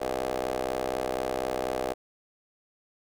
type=ring-modulated tone; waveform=15% pulse; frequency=64.1 Hz; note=C2; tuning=35 cents flat; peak=-19 dBFS; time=0-1.94 s; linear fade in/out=20 ms; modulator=554 Hz; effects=none